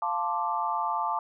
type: chord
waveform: sine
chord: D minor seventh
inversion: first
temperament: equal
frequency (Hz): 698.5 / 880 / 1046.5 / 1174.7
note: F5 / A5 / C6 / D6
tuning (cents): 0 / 0 / 0 / 0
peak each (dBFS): -34 / -29 / -34 / -31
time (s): 0.02-1.19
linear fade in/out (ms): 2
effects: none